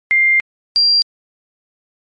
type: tone pair in turn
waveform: sine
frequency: 2100 / 4749 Hz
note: C7 / D8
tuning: +6 / +18 cents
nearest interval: octave + major second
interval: 1412 cents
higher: second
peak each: -9 dBFS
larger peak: neither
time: 0.11-0.4 / 0.76-1.02 s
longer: first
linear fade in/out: 0 ms
effects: MP3 48 kbps